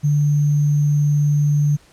sine tone with sample-and-hold, 146.83 Hz, D3, in tune, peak -13 dBFS, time 0.03-1.77 s, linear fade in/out 20 ms, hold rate 6300 Hz, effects pink hiss -52 dBFS RMS until 1.92 s + low-pass 10000 Hz 12 dB/octave

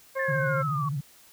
harmonic tone, 535 Hz, C5, 38 cents sharp, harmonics 1 / 2 / 3 / 4, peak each -28 / -34 / -38 / -40 dBFS, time 0.15-0.63 s, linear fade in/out 20 ms
sine exponential sweep, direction down, 1787 to 1108.7 Hz, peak -28 dBFS, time 0.19-0.89 s, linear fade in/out 5 ms
sine tone with vibrato, 144.7 Hz, D3, 25 cents flat, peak -27 dBFS, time 0.28-1.01 s, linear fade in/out 10 ms, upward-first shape sine, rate 14 Hz, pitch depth 140 cents each way
effects white hiss -55 dBFS RMS until 1.32 s

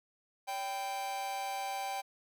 45% pulse tone with amplitude modulation, 784 Hz, G5, in tune, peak -32 dBFS, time 0.47-2.02 s, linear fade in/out 20 ms, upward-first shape sine, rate 218 Hz, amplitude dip 70%, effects none

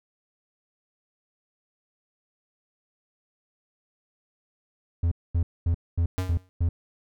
triangle tone bursts, 84.6 Hz, E2, 45 cents sharp, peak -18 dBFS, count 6, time 5.03-6.69 s, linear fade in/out 5 ms, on 85 ms, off 230 ms
square tone with exponential decay, 92.3 Hz, F#2, 4 cents flat, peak -22 dBFS, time 6.18-6.49 s, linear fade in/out 0 ms, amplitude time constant 66 ms
effects none

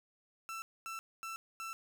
30% pulse tone bursts, 1334 Hz, E6, 20 cents sharp, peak -38 dBFS, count 4, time 0.49-1.73 s, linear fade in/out 0 ms, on 130 ms, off 240 ms, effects none

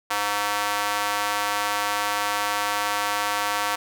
square tone with high-pass filter, 102.9 Hz, G#2, 16 cents flat, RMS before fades -25 dBFS, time 0.1-3.76 s, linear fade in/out 10 ms, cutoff 960 Hz, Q 1.4, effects none

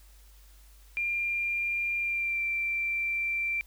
sine tone with pitch glide, 2393 to 2352 Hz, D7 to D7, +32 to +2 cents, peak -27 dBFS, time 0.97-3.61 s, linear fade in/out 0 ms, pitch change -30 cents, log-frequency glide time 1.99-2.42 s, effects added 50 Hz sine -52 dBFS peak until 3.66 s + white hiss -61 dBFS RMS until 3.66 s

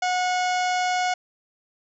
harmonic tone with a mistuned harmonic, 729 Hz, F#5, 26 cents flat, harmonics 1 / 2 / 3 / 4 / 5 / 6 / 7 / 8 / 9 / 10, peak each -22 / -30 / -31 / -36 / -40 / -39 / -38 / -41 / -40 / -45 dBFS, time 0.02-1.14 s, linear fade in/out 5 ms, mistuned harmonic 5, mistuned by -89 cents, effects none

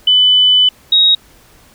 sine tone pair in turn, 3000 / 3780 Hz, F#7 / A#7, +23 / +23 cents, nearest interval major third, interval 400 cents, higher second, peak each -6 dBFS, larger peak neither, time 0.07-0.69 / 0.92-1.15 s, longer first, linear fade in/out 5 ms, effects pink hiss -46 dBFS RMS until 1.74 s

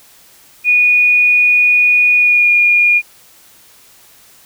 sine tone with pitch glide, 2460 to 2429 Hz, D#7 to D#7, -20 to -42 cents, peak -7 dBFS, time 0.64-3.02 s, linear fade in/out 50 ms, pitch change -22 cents, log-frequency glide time 2.17-2.51 s, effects white hiss -45 dBFS RMS until 4.45 s

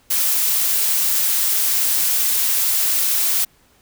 blue noise, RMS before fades -18 dBFS, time 0.1-3.45 s, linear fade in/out 10 ms, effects pink hiss -56 dBFS RMS until 3.81 s

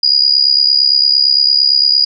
sine tone with amplitude modulation, 4888 Hz, D#8, 32 cents flat, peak -4 dBFS, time 0.03-2.05 s, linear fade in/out 5 ms, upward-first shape sine, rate 68.8 Hz, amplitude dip 80%, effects none

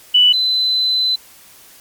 sine tone pair in turn, 2968 / 4030 Hz, F#7 / B7, +5 / +34 cents, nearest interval perfect fourth, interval 529 cents, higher second, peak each -7 / -13 dBFS, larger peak first, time 0.14-0.33 / 0.33-1.16 s, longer second, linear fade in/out 10 ms, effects white hiss -44 dBFS RMS until 1.8 s + MP3 96 kbps

